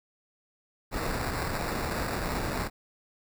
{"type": "noise with sample-and-hold", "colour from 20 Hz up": "pink", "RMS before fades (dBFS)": -31, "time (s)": [0.91, 2.7], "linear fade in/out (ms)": 50, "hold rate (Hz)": 3150, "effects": []}